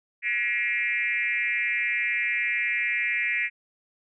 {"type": "tone with frequency modulation", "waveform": "sine", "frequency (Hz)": 2142, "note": "C7", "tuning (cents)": 40, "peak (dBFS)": -23, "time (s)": [0.22, 3.5], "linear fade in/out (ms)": 50, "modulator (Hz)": 225, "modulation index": 1.5, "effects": []}